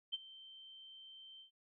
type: tone with ADSR envelope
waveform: sine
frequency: 3116 Hz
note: G7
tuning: 11 cents flat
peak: -34 dBFS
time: 0.12-1.51 s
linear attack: 20 ms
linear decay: 27 ms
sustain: -19 dB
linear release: 110 ms
effects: none